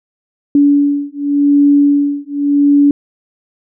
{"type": "beating tone pair", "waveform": "sine", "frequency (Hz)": [285.7, 286.58], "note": ["D4", "D4"], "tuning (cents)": [-48, -42], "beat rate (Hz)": 0.88, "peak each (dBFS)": -11, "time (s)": [0.55, 2.91], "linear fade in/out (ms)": 2, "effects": []}